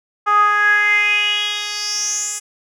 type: tone with band-pass filter sweep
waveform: 10% pulse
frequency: 415.3 Hz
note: G#4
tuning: in tune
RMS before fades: -17 dBFS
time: 0.26-2.4 s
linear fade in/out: 20 ms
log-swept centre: 1100 to 8200 Hz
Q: 6.6
effects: none